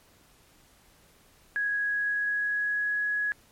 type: tone with pitch glide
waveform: sine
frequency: 1661.2 to 1677.6 Hz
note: G#6 to G#6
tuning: 0 to +17 cents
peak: -25 dBFS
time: 1.56-3.32 s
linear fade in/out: 0 ms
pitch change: +17 cents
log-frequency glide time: 1.81-3.08 s
effects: pink hiss -60 dBFS RMS until 3.51 s + MP3 64 kbps